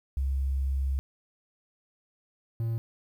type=tone pair in turn; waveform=sine / triangle; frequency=67.4 / 114.34 Hz; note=C#2 / A#2; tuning=-48 / -33 cents; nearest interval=major sixth; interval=915 cents; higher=second; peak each=-25 dBFS; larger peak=neither; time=0.17-0.99 / 2.6-2.78 s; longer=first; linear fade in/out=0 ms; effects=10-bit